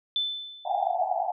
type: tone with exponential decay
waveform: sine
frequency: 3520 Hz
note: A7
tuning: in tune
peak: -22 dBFS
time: 0.16-0.95 s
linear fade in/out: 1 ms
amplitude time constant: 170 ms
type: band-pass noise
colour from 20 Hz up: white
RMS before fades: -27 dBFS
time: 0.65-1.32 s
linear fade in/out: 10 ms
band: 680 to 810 Hz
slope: 96 dB/octave
effects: none